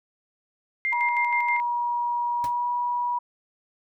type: tone with tremolo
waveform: sine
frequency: 2100 Hz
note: C7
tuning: 6 cents sharp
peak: -22 dBFS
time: 0.85-1.6 s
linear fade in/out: 0 ms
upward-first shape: square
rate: 6.3 Hz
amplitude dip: 50%
type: tone with pitch glide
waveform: sine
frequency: 958 to 969.1 Hz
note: A#5 to B5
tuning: +47 to -33 cents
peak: -23 dBFS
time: 0.92-3.19 s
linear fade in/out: 10 ms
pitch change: +20 cents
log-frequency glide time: 2.39-2.67 s
type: noise with exponential decay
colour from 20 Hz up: pink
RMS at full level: -35 dBFS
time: 2.44-2.54 s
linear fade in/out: 0 ms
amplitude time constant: 21 ms
effects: none